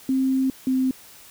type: tone pair in turn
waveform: sine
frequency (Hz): 264 / 260.1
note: C4 / C4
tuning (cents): +16 / -10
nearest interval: unison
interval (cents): 26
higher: first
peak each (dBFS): -18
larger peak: neither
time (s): 0.09-0.5 / 0.67-0.91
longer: first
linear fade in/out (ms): 2
effects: white hiss -47 dBFS RMS until 1.3 s